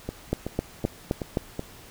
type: two click trains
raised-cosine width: 2 ms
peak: -10 / -16 dBFS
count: 5 / 5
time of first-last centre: 0.33-1.372 / 0.09-1.594 s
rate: 3.84 / 2.66 Hz
effects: pink hiss -48 dBFS RMS until 1.9 s